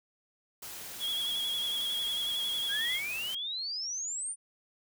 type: noise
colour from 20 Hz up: white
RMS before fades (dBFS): -43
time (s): 0.62-3.35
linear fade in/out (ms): 5
type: tone with vibrato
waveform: triangle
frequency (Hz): 3322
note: G#7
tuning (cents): 0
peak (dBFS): -29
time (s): 0.99-3.01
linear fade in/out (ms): 50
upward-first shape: square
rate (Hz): 11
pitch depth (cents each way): 29
type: exponential sweep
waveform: sine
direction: up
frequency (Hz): 1568 to 9397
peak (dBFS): -33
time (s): 2.68-4.36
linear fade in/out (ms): 50
effects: none